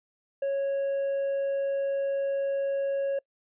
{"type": "tone with hard clipping", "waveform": "sine", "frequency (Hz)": 552, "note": "C#5", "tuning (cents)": -7, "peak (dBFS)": -26, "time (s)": [0.42, 3.19], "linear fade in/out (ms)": 5, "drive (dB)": 2, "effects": ["noise-tail reverb RT60 0.1 s tail -25 dB re dry", "resampled to 8000 Hz"]}